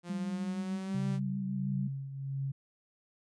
sawtooth tone with pitch glide, 174.61 to 194.86 Hz, F3 to G3, 0 to -10 cents, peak -37 dBFS, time 0.03-1.2 s, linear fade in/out 50 ms, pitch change +190 cents, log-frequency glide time 0.15-1.06 s
sine tone with vibrato, 193.4 Hz, G3, 23 cents flat, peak -33 dBFS, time 0.09-1.88 s, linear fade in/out 10 ms, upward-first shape sine, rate 6.4 Hz, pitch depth 33 cents each way
sine tone with tremolo, 136.6 Hz, C#3, 25 cents flat, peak -31 dBFS, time 0.94-2.52 s, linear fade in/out 10 ms, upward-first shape triangle, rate 1.5 Hz, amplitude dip 65%
effects resampled to 22050 Hz

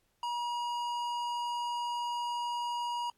sine tone with tanh clipping, 957 Hz, A#5, 45 cents sharp, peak -34 dBFS, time 0.23-3.1 s, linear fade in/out 2 ms, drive 14 dB, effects pink hiss -75 dBFS RMS until 3.17 s + AAC 64 kbps

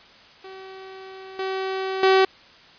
sawtooth tone with level steps, 381.4 Hz, G4, 47 cents flat, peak -34 / -21 / -10 dBFS, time 0.44-2.25 s, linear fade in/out 5 ms, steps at 1.39 / 2.03 s, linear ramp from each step 2 ms, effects white hiss -49 dBFS RMS until 2.78 s + resampled to 11025 Hz

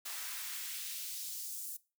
white noise with high-pass filter sweep, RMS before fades -42 dBFS, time 0.05-1.77 s, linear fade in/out 10 ms, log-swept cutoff 850 to 8800 Hz, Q 0.95, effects noise-tail reverb RT60 0.3 s tail -20 dB re dry

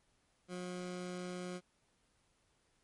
20% pulse tone, 180 Hz, F#3, 47 cents flat, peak -36 dBFS, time 0.48-1.61 s, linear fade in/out 50 ms, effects pink hiss -75 dBFS RMS until 2.83 s + MP3 48 kbps

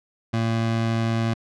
25% pulse tone, 113.9 Hz, A#2, 40 cents flat, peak -17 dBFS, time 0.33-1.34 s, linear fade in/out 10 ms, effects low-pass 5000 Hz 12 dB/octave

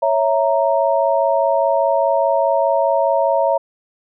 sine chord, A# diminished, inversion first, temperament equal, 554.4 / 659.3 / 932.3 Hz, C#5 / E5 / A#5, 0 / 0 / 0 cents, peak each -17 / -17 / -19 dBFS, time 0.02-3.58 s, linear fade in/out 10 ms, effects none

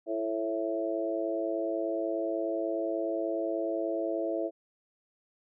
harmonic tone with a mistuned harmonic, 110 Hz, A2, in tune, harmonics 3 / 4 / 5 / 6, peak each -33 / -37 / -35 / -33 dBFS, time 0.06-4.51 s, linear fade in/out 50 ms, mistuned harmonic 3, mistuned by +18 cents, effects none

